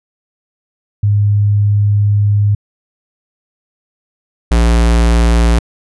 sine / square tone pair in turn, 102.9 / 57.75 Hz, G#2 / A#1, -16 / -16 cents, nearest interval minor seventh, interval 1000 cents, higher first, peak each -8 dBFS, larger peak neither, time 1.03-2.55 / 4.51-5.59 s, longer first, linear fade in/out 5 ms, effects resampled to 24000 Hz

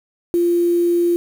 sine tone with quantisation, 345.7 Hz, F4, 18 cents flat, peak -13 dBFS, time 0.34-1.16 s, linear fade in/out 0 ms, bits 6, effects none

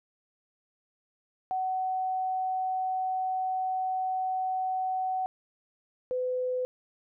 sine tone pair in turn, 750 / 504.9 Hz, F#5 / B4, +23 / +38 cents, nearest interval perfect fifth, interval 685 cents, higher first, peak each -27 dBFS, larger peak neither, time 1.51-5.26 / 6.11-6.65 s, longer first, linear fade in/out 0 ms, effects none

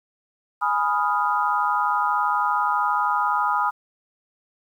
sine chord, F half-diminished seventh, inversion first, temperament equal, 830.6 / 987.8 / 1244.5 / 1396.9 Hz, Ab5 / Cb6 / Eb6 / F6, 0 / 0 / 0 / 0 cents, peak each -25 / -24 / -23 / -28 dBFS, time 0.61-3.71 s, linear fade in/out 20 ms, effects 9-bit

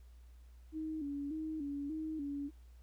sine tone with vibrato, 298.7 Hz, D4, 29 cents sharp, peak -37 dBFS, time 0.72-2.51 s, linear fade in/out 50 ms, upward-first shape square, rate 1.7 Hz, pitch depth 87 cents each way, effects added 60 Hz sine -54 dBFS peak until 2.82 s + pink hiss -73 dBFS RMS until 2.82 s

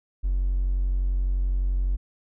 triangle tone with hard clipping, 45.84 Hz, F#1, 15 cents flat, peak -21 dBFS, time 0.23-1.97 s, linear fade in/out 20 ms, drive 3 dB, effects none

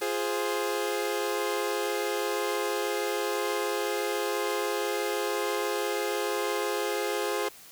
sawtooth chord, F minor, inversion none, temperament equal, 349.2 / 415.3 / 523.3 Hz, F4 / Ab4 / C5, 0 / 0 / 0 cents, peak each -30 / -26 / -29 dBFS, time 0.01-7.49 s, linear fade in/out 10 ms, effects white hiss -50 dBFS RMS until 7.71 s

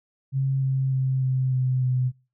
sine tone with pitch steps, 134.8 / 133.25 / 131.72 / 130.21 / 128.71 / 127.23 Hz, C#3 / C3 / C3 / C3 / C3 / C3, -48 / +32 / +12 / -8 / -28 / -48 cents, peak -20 dBFS, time 0.32-2.12 s, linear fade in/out 50 ms, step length 300 ms, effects noise-tail reverb RT60 0.3 s tail -21 dB re dry

